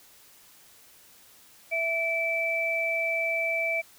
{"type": "tone pair together", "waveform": "sine", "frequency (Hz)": [659.3, 2319], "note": ["E5", "D7"], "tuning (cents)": [0, -22], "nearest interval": "octave + minor seventh", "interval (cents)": 2178, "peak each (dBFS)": [-30, -26], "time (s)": [1.71, 3.82], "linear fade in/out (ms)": 20, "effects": ["white hiss -55 dBFS RMS until 3.98 s"]}